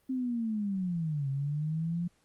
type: linear two-way sweep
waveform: sine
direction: down then up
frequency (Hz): 264.3 to 134.7 to 175.7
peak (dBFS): -29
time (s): 0.09-2.08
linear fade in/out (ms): 10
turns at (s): 1.29
effects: pink hiss -70 dBFS RMS until 2.24 s + Opus 32 kbps